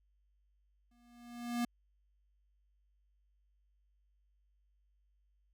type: tone with exponential growth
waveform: square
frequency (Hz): 239.1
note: A#3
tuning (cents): +44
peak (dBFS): -31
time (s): 0.91-1.65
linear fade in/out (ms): 5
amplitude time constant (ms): 160
effects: added 50 Hz sine -70 dBFS peak until 5.53 s